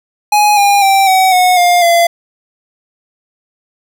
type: tone with pitch steps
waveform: square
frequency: 835 / 807.5 / 780.9 / 755.2 / 730.3 / 706.2 / 682.9 Hz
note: G#5 / G#5 / G5 / F#5 / F#5 / F5 / F5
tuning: +9 / -49 / -7 / +35 / -23 / +19 / -39 cents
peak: -7 dBFS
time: 0.32-2.07 s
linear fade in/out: 5 ms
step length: 250 ms
effects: none